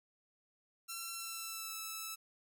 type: tone with pitch glide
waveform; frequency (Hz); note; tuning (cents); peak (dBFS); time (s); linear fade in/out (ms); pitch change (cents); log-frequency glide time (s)
5% pulse; 1353 to 1312.2; E6 to E6; +45 to -8; -30; 0.88-2.16; 20; -53; 1.13-1.76
effects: none